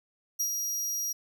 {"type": "tone with ADSR envelope", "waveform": "sawtooth", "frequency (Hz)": 5720, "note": "F8", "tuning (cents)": 41, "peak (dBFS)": -23, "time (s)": [0.39, 1.13], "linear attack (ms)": 15, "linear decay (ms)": 80, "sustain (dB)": -4, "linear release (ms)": 12, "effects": []}